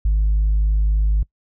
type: tone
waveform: sine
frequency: 51.91 Hz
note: G#1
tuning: in tune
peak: -12 dBFS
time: 0.05-1.23 s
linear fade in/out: 5 ms
effects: noise-tail reverb RT60 0.1 s tail -24 dB re dry + tanh soft clip ceiling -12 dBFS